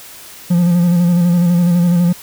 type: tone with vibrato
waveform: triangle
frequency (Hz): 174.3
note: F3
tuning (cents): -3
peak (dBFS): -7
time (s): 0.5-2.13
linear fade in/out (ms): 10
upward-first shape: square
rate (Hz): 12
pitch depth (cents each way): 33
effects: white hiss -36 dBFS RMS until 2.22 s